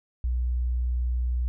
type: tone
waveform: sine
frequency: 61.2 Hz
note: B1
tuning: 15 cents flat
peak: -23 dBFS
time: 0.24-1.48 s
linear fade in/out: 0 ms
effects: none